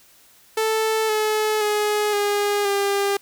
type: tone with pitch steps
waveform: sawtooth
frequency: 440 / 429.7 / 419.6 / 409.8 / 400.2 Hz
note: A4 / A4 / G#4 / G#4 / G4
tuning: 0 / -41 / +18 / -23 / +36 cents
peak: -15 dBFS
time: 0.57-3.17 s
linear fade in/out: 5 ms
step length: 520 ms
effects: white hiss -53 dBFS RMS until 3.21 s